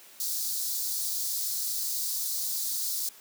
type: high-pass noise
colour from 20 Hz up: white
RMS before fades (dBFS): -31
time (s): 0.2-3.09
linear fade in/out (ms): 2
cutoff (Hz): 4000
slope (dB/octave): 48
effects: white hiss -52 dBFS RMS until 3.2 s + high-pass 200 Hz 12 dB/octave